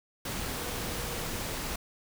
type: tone in noise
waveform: sine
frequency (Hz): 480.3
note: B4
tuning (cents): -48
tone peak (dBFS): -45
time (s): 0.57-1.39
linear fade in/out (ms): 5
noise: pink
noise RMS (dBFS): -35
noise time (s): 0.25-1.76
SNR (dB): -13
effects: none